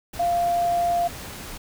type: tone in noise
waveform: sine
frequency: 695 Hz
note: F5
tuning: 9 cents flat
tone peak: -19 dBFS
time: 0.19-1.08 s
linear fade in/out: 10 ms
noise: pink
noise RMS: -37 dBFS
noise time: 0.13-1.58 s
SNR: +15 dB
effects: none